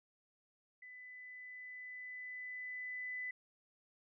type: tone with level ramp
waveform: sine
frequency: 2001 Hz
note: B6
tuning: 22 cents sharp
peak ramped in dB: -51 to -39 dBFS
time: 0.82-3.31 s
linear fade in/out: 5 ms
effects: none